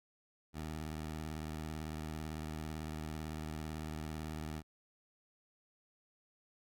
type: tone with vibrato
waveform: 15% pulse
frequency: 77.78 Hz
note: D#2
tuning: in tune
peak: -34 dBFS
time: 0.53-4.63 s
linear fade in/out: 50 ms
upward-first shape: sine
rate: 18 Hz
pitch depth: 66 cents each way
effects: none